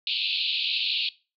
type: band-pass noise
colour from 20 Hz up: white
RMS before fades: -27 dBFS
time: 0.07-1.09 s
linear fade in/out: 2 ms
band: 2500 to 4400 Hz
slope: 96 dB/octave
effects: noise-tail reverb RT60 0.3 s tail -20 dB re dry